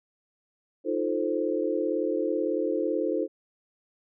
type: chord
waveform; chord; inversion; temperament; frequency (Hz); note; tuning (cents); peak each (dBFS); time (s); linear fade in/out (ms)
sine; F dominant seventh; third; equal; 311.1 / 349.2 / 440 / 523.3; Eb4 / F4 / A4 / C5; 0 / 0 / 0 / 0; -30; 0.84-3.28; 50
effects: none